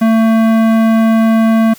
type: tone with tanh clipping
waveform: sine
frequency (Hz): 224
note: A3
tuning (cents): +31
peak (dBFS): -9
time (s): 0.01-1.74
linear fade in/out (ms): 10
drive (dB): 17
effects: white hiss -39 dBFS RMS until 1.78 s